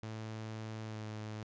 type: tone with pitch glide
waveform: sawtooth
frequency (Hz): 110 to 107.67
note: A2 to A2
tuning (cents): 0 to -37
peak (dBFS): -37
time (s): 0.03-1.43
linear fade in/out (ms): 0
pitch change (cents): -37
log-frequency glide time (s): 0.85-1.05
effects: resampled to 16000 Hz

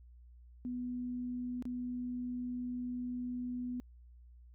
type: tone with dropouts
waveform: sine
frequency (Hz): 247.1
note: B3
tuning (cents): +1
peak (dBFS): -36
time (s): 0.65-3.8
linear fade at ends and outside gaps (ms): 0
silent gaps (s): 1.624-1.654
effects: added 60 Hz sine -54 dBFS peak until 4.54 s

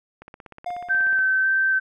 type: click train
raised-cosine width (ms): 0.5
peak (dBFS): -26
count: 17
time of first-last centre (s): 0.22-1.19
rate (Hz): 16.5
type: tone with exponential decay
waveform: triangle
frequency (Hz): 709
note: F5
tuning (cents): +26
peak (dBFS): -23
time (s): 0.66-1.58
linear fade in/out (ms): 5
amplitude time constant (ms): 200
type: tone with vibrato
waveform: sine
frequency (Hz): 1548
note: G6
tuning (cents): -22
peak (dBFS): -17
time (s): 0.89-1.8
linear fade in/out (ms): 20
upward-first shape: square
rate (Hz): 1.8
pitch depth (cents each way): 9
effects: none

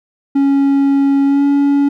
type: tone with pitch glide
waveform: triangle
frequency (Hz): 277.2 to 282.4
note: C#4 to C#4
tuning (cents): 0 to +32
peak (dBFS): -7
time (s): 0.35-1.89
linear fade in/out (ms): 10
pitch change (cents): +32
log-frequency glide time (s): 1.25-1.44
effects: none

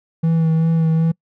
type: tone with vibrato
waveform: triangle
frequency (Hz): 162.5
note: E3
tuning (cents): -24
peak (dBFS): -11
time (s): 0.23-1.12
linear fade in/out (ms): 10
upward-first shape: sine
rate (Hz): 2.6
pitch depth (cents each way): 20
effects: noise-tail reverb RT60 0.1 s tail -26 dB re dry

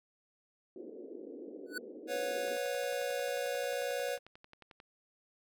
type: band-pass noise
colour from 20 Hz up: white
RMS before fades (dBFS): -47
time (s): 0.76-2.57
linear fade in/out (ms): 2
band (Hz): 250 to 490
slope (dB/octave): 48
type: tone with exponential growth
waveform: square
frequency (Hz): 1487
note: F#6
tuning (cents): +8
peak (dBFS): -34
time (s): 1.66-1.78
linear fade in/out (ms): 5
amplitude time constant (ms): 24
type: chord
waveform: square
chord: B suspended second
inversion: none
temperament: equal with one note detuned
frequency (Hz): 493.9 / 554.4 / 722.3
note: B4 / C#5 / F#5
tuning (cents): 0 / 0 / -42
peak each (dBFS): -38 / -37 / -43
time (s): 2.07-4.19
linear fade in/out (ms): 50
type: click train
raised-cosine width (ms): 0.3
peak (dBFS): -37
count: 27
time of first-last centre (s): 2.48-4.801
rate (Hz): 11.2
effects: none

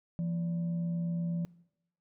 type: tone with frequency modulation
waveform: sine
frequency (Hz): 170.4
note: F3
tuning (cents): -42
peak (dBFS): -30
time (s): 0.19-1.45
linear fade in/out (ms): 0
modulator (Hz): 409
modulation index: 0.22
effects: noise-tail reverb RT60 0.8 s tail -22 dB re dry

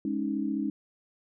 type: chord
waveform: sine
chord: Ab suspended fourth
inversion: none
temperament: just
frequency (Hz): 207.7 / 276.9 / 311.5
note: Ab3 / Db4 / Eb4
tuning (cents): 0 / -2 / +2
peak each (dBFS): -32 / -31 / -32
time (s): 0.05-0.7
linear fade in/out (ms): 2
effects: none

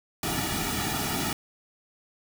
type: noise with comb filter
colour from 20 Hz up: pink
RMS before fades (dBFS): -29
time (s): 0.23-1.33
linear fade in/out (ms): 2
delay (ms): 1.9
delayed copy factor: -1
effects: none

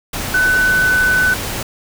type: tone in noise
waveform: sine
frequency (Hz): 1502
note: F#6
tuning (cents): +26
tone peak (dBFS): -11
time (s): 0.34-1.34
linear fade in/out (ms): 5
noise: pink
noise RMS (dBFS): -23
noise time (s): 0.13-1.63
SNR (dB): +9
effects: none

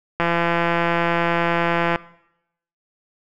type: click train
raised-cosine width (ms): 0.5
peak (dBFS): -5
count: 300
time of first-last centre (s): 0.2-1.959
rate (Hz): 170
effects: noise-tail reverb RT60 0.8 s tail -20 dB re dry

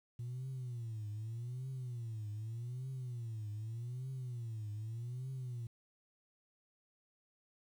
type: tone with vibrato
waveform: sine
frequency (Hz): 117.7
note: A#2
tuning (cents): +17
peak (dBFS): -38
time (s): 0.19-5.67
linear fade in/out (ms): 5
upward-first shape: triangle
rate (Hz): 0.83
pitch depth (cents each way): 220
effects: tanh soft clip ceiling -37 dBFS + 11-bit

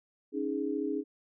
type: chord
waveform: sine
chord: C# suspended second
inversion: none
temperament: equal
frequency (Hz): 277.2 / 311.1 / 415.3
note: C#4 / D#4 / G#4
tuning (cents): 0 / 0 / 0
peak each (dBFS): -34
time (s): 0.32-1.04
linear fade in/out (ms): 50
effects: none

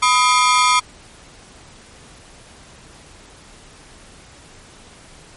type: ring-modulated tone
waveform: sawtooth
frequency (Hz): 1128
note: C#6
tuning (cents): +30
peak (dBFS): -5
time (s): 0.02-0.8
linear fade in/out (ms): 10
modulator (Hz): 129
effects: pink hiss -44 dBFS RMS until 5.36 s + MP3 48 kbps

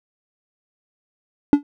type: tone with exponential decay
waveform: triangle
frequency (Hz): 288.2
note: D4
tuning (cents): -33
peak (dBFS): -3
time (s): 1.53-1.63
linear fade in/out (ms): 1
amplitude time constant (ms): 20
effects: none

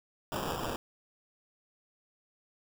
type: noise with sample-and-hold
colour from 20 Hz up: violet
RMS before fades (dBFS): -35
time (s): 0.32-0.76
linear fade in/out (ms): 0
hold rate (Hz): 2100
effects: none

